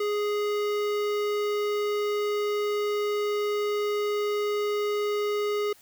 square tone with notch filter, 415.3 Hz, G#4, in tune, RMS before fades -27 dBFS, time 0-5.73 s, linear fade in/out 5 ms, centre 9600 Hz, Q 0.52, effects white hiss -56 dBFS RMS until 5.81 s

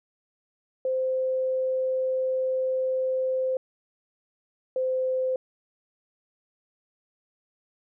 sine tone pair in turn, 519 / 516.5 Hz, C5 / C5, -14 / -22 cents, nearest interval unison, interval 8 cents, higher first, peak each -23 / -23 dBFS, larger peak neither, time 0.85-3.57 / 4.76-5.36 s, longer first, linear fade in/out 2 ms, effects none

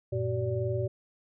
sine tone cluster, 95 / 117 / 380.4 / 580 Hz, F#2 / A#2 / F#4 / D5, +46 / +7 / +48 / -22 cents, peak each -36 / -30 / -33 / -34 dBFS, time 0.12-0.88 s, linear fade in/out 10 ms, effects none

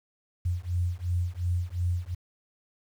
sine beating tone pair, 86.9 / 89.7 Hz, F2 / F2, -8 / +47 cents, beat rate 2.8 Hz, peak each -29 dBFS, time 0.45-2.15 s, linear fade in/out 10 ms, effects 9-bit

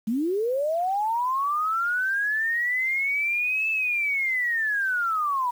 sine linear two-way sweep, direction up then down, 206.7 to 2637 to 951 Hz, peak -22 dBFS, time 0.07-5.51 s, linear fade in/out 10 ms, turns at 3.7 s, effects 8-bit

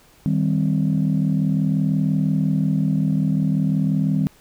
sine chord, C minor, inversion first, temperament equal, 155.56 / 196 / 261.6 Hz, Eb3 / G3 / C4, 0 / 0 / 0 cents, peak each -19 / -20 / -23 dBFS, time 0.26-4.27 s, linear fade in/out 0 ms, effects tanh soft clip ceiling -10 dBFS + pink hiss -53 dBFS RMS until 4.4 s

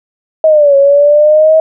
sine linear two-way sweep, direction down then up, 640 to 551 to 640 Hz, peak -3 dBFS, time 0.44-1.6 s, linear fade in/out 2 ms, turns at 0.76 s, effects none

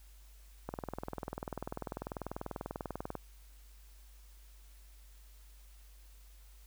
click train, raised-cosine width 1 ms, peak -24 dBFS, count 51, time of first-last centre 0.69-3.153 s, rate 20.3 Hz, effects added 50 Hz sine -54 dBFS peak until 6.66 s + white hiss -65 dBFS RMS until 6.66 s

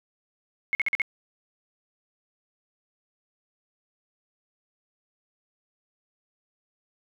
sine tone bursts, 2173 Hz, C#7, 35 cents flat, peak -21 dBFS, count 5, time 0.73-1.018 s, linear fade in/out 0 ms, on 20 ms, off 47 ms, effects none

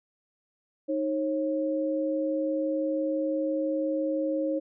sine tone pair together, 311.1 / 543 Hz, D#4 / C#5, 0 / -36 cents, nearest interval minor seventh, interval 964 cents, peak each -28 / -28 dBFS, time 0.88-4.6 s, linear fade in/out 20 ms, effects none

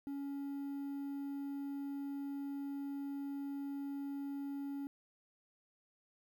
triangle tone, 280 Hz, C#4, 18 cents sharp, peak -37 dBFS, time 0.07-4.87 s, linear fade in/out 0 ms, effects 11-bit

